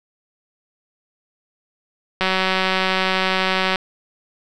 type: click train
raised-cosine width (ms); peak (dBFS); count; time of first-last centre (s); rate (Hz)
0.3; -3; 292; 2.21-3.758; 188
effects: none